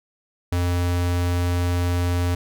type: tone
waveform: square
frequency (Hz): 88.1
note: F2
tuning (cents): +16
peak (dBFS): -20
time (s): 0.52-2.35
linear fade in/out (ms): 5
effects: none